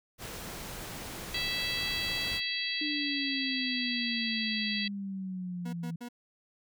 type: noise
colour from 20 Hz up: pink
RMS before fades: -41 dBFS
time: 0.18-2.41 s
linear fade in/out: 50 ms
type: harmonic tone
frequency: 658 Hz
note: E5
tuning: 3 cents flat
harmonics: 3 / 4 / 5 / 6 / 7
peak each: -37 / -37 / -37 / -37 / -37 dBFS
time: 1.34-4.88 s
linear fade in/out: 5 ms
type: exponential sweep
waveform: sine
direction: down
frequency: 301.2 to 164.81 Hz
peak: -34 dBFS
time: 2.81-5.96 s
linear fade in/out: 5 ms
type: tone bursts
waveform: 40% pulse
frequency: 241.1 Hz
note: B3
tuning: 41 cents flat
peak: -38 dBFS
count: 3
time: 5.65-6.088 s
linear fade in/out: 10 ms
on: 82 ms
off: 96 ms
effects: none